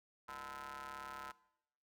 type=ring-modulated tone; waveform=sawtooth; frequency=138.59 Hz; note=C#3; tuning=in tune; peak=-39 dBFS; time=0.28-1.32 s; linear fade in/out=10 ms; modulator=1160 Hz; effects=noise-tail reverb RT60 0.8 s tail -21 dB re dry